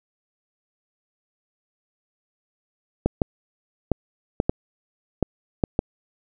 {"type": "clicks", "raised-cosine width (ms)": 2, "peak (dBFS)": -5, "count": 8, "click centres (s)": [3.06, 3.218, 3.917, 4.401, 4.495, 5.227, 5.638, 5.791], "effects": []}